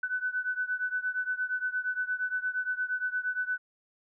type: beating tone pair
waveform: sine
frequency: 1497 / 1505.6 Hz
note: F#6 / F#6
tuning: +20 / +30 cents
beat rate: 8.6 Hz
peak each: -31 / -33 dBFS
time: 0.03-3.58 s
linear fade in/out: 5 ms
effects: none